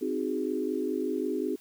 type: chord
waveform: sine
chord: Ab dominant seventh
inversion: first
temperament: equal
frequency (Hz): 261.6 / 311.1 / 370 / 415.3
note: C4 / Eb4 / Gb4 / Ab4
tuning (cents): 0 / 0 / 0 / 0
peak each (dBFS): -33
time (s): 0.01-1.56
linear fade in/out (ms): 10
effects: white hiss -58 dBFS RMS until 1.6 s